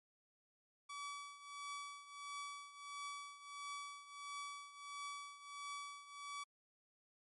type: tone with tremolo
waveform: sawtooth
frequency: 1145 Hz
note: D6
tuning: 44 cents flat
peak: -40 dBFS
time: 0.89-6.44 s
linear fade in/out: 10 ms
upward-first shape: triangle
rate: 1.5 Hz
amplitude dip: 80%
effects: MP3 48 kbps